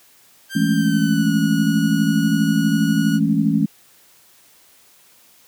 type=tone with pitch glide; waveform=sawtooth; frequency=1580 to 1457.3 Hz; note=G6 to F#6; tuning=+13 to -27 cents; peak=-24 dBFS; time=0.49-3.2 s; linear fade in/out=50 ms; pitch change=-140 cents; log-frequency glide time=0.73-1.32 s
type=chord; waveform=sine; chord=A major seventh; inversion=second; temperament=equal; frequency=164.81 / 207.7 / 220 / 277.2 Hz; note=E3 / G#3 / A3 / C#4; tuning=0 / 0 / 0 / 0 cents; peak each=-20 dBFS; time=0.55-3.66 s; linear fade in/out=10 ms
effects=white hiss -52 dBFS RMS until 5.47 s + high-pass 80 Hz 12 dB/octave